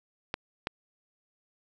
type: clicks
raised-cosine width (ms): 0.3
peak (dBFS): -14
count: 2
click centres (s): 0.341 / 0.671
effects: none